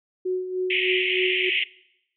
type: tone with tremolo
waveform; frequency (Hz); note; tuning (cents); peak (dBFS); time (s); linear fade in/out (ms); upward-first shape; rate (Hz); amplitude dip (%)
sine; 368.8; F#4; -6; -21; 0.25-1.5; 10; sine; 3.3; 60
type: band-pass noise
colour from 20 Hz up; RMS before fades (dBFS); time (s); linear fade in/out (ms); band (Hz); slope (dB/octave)
white; -24; 0.7-1.64; 5; 2000 to 3100; 96
effects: noise-tail reverb RT60 0.8 s tail -21 dB re dry